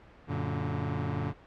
sawtooth chord, Gb augmented, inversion none, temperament just, 92.5 / 115.62 / 144.53 Hz, Gb2 / Bb2 / D3, 0 / -14 / -27 cents, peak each -31 / -31 / -29 dBFS, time 0.27-1.34 s, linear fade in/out 50 ms, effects pink hiss -54 dBFS RMS until 1.46 s + low-pass 2000 Hz 12 dB/octave

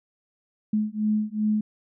sine beating tone pair, 212 / 214.6 Hz, G#3 / A3, +36 / -43 cents, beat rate 2.6 Hz, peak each -25 dBFS, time 0.73-1.61 s, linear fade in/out 5 ms, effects none

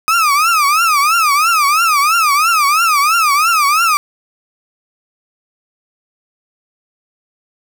35% pulse tone with vibrato, 1244.5 Hz, D#6, in tune, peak -8 dBFS, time 0.08-3.97 s, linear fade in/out 0 ms, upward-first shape triangle, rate 3 Hz, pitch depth 210 cents each way, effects none

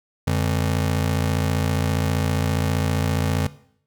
35% pulse ring-modulated tone, 116.54 Hz, A#2, in tune, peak -14 dBFS, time 0.27-3.47 s, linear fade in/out 5 ms, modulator 27.5 Hz, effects noise-tail reverb RT60 0.6 s tail -17 dB re dry

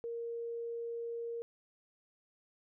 sine tone, 466.4 Hz, A#4, 1 cent sharp, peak -37 dBFS, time 0.04-1.42 s, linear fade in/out 0 ms, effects none

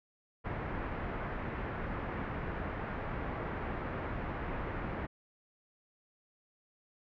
pink low-pass noise, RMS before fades -38 dBFS, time 0.44-5.07 s, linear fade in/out 20 ms, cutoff 2000 Hz, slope 24 dB/octave, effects none

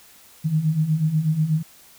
sine beating tone pair, 150.8 / 159 Hz, D3 / D#3, +46 / +38 cents, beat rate 8.2 Hz, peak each -24 / -19 dBFS, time 0.44-1.63 s, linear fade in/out 20 ms, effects white hiss -50 dBFS RMS until 1.98 s

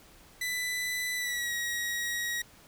sawtooth tone with pitch glide, 1993 to 1899.7 Hz, B6 to A#6, +15 to +32 cents, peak -27 dBFS, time 0.41-2.42 s, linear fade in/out 5 ms, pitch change -83 cents, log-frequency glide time 1.15-1.53 s, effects pink hiss -56 dBFS RMS until 2.67 s

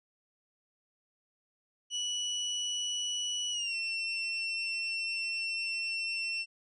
30% pulse tone with pitch glide, 2947 to 2702 Hz, F#7 to E7, -8 to +42 cents, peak -29 dBFS, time 1.9-6.46 s, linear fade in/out 50 ms, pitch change -150 cents, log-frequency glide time 3.51-3.75 s, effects resampled to 22050 Hz

